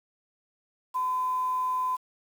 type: tone with quantisation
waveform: sine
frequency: 1016 Hz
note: B5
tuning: 49 cents sharp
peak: -25 dBFS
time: 0.94-1.97 s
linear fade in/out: 20 ms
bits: 8
effects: none